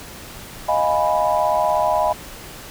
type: chord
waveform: sine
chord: F half-diminished seventh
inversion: third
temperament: equal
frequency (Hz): 622.3 / 698.5 / 830.6 / 987.8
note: Eb5 / F5 / Ab5 / Cb6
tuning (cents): 0 / 0 / 0 / 0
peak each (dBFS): -20 / -22 / -22 / -21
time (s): 0.68-2.13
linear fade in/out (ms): 10
effects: pink hiss -37 dBFS RMS until 2.7 s